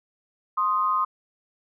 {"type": "tone pair together", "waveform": "sine", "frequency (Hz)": [1049.2, 1244.5], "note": ["C6", "D#6"], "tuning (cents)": [4, 0], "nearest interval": "minor third", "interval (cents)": 296, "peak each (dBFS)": -23, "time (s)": [0.57, 1.05], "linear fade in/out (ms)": 10, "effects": []}